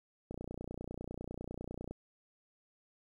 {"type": "click train", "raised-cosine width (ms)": 2, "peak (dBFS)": -29, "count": 49, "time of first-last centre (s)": [0.31, 1.91], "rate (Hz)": 30, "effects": ["11-bit"]}